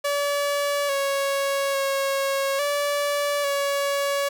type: tone with pitch steps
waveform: sawtooth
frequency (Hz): 573 / 554 / 548 / 577 / 563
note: D5 / C#5 / C#5 / D5 / C#5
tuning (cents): -43 / -1 / -20 / -31 / +27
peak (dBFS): -18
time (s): 0.04-4.29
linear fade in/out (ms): 10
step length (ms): 850
effects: none